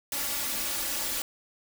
white noise with comb filter, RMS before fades -31 dBFS, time 0.12-1.22 s, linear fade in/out 2 ms, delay 3.5 ms, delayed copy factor +0.75, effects none

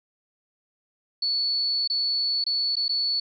sine tone with dropouts, 4435 Hz, C#8, in tune, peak -22 dBFS, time 1.22-3.2 s, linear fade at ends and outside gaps 5 ms, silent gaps 1.876-1.899 / 2.441-2.464 / 2.756-2.766 / 2.882-2.892 s, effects none

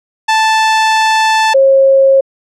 sawtooth / sine tone pair in turn, 879 / 540.4 Hz, A5 / C#5, -2 / -44 cents, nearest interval minor sixth, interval 842 cents, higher first, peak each -4 dBFS, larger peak neither, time 0.28-1.54 / 1.54-2.21 s, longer first, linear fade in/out 10 ms, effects low-pass 6000 Hz 12 dB/octave

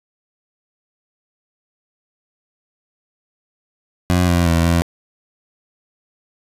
20% pulse tone with pitch steps, 89.8 / 86.8 / 83.4 / 84.8 Hz, F2 / F2 / E2 / E2, +49 / -10 / +21 / +50 cents, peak -8 dBFS, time 4.1-4.82 s, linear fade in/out 0 ms, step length 180 ms, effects resampled to 32000 Hz + 8-bit

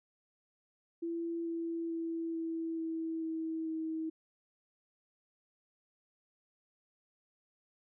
sine tone with pitch steps, 335.7 / 333 / 330.3 / 327.7 / 325 / 322.4 / 319.8 Hz, E4 / E4 / E4 / E4 / E4 / E4 / D#4, +32 / +18 / +4 / -10 / -24 / -38 / +48 cents, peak -34 dBFS, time 1.02-4.1 s, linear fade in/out 10 ms, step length 440 ms, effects none

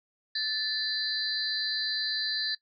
sine tone cluster, 1755 / 3996 / 4199 / 4671 Hz, A6 / B7 / C8 / D8, -5 / +20 / +5 / -10 cents, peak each -34 / -33 / -34 / -34 dBFS, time 0.35-2.55 s, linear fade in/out 5 ms, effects noise-tail reverb RT60 0.1 s tail -20 dB re dry

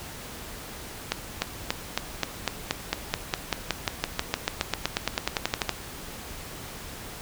accelerating click train, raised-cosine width 0.2 ms, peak -6 dBFS, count 29, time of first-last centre 1.12-5.693 s, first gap 300 ms, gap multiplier 0.95, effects pink hiss -40 dBFS RMS until 7.21 s

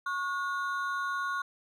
triangle ring-modulated tone, 1272 Hz, D#6, 38 cents sharp, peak -25 dBFS, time 0.06-1.42 s, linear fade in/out 5 ms, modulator 170 Hz, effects none

